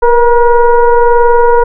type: tone with frequency modulation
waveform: sine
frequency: 472.3 Hz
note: A#4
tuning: 23 cents sharp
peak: -3 dBFS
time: 0.02-1.64 s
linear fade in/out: 10 ms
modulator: 483 Hz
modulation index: 1.2
effects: none